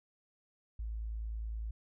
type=tone; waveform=sine; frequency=54.9 Hz; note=A1; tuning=3 cents flat; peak=-36 dBFS; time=0.79-1.71 s; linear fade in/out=5 ms; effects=none